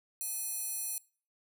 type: tone with high-pass filter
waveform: square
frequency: 843 Hz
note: G#5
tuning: 26 cents sharp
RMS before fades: -37 dBFS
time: 0.21-0.98 s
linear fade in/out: 0 ms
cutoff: 9500 Hz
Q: 1.2
effects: noise-tail reverb RT60 0.4 s tail -23 dB re dry